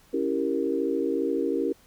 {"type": "chord", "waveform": "sine", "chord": "C# diminished seventh", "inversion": "none", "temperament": "equal", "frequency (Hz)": [277.2, 329.6, 392, 466.2], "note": ["C#4", "E4", "G4", "Bb4"], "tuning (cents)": [0, 0, 0, 0], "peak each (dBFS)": -29, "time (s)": [0.13, 1.73], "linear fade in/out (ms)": 10, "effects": ["pink hiss -58 dBFS RMS until 1.86 s"]}